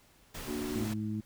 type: noise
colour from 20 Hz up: pink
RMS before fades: -42 dBFS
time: 0.34-0.94 s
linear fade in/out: 10 ms
type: chord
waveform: sine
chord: Bb augmented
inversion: none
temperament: equal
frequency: 233.1 / 293.7 / 370 Hz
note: Bb3 / D4 / F#4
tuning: 0 / 0 / 0 cents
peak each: -38 dBFS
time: 0.46-0.88 s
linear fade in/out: 50 ms
type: harmonic tone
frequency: 107.2 Hz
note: A2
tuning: 45 cents flat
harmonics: 1 / 2 / 3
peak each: -37 / -34 / -41 dBFS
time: 0.75-1.21 s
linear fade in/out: 10 ms
effects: pink hiss -63 dBFS RMS until 1.25 s